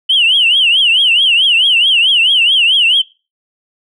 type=tone with vibrato; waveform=sine; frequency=2970 Hz; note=F#7; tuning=6 cents sharp; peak=-6 dBFS; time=0.09-3.02 s; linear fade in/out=10 ms; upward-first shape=triangle; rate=4.6 Hz; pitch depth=210 cents each way; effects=noise-tail reverb RT60 0.3 s tail -22 dB re dry + tanh soft clip ceiling -2 dBFS